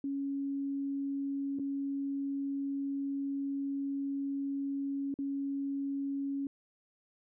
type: tone with dropouts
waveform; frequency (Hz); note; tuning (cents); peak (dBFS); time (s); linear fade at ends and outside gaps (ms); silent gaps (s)
sine; 277.5; C#4; +2; -32; 0.04-6.47; 2; 1.588-1.595 / 5.141-5.188
effects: none